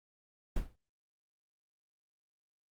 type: noise with exponential decay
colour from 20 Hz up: brown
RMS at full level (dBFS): -28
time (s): 0.56-0.76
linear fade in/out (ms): 5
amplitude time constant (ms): 42
effects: Opus 32 kbps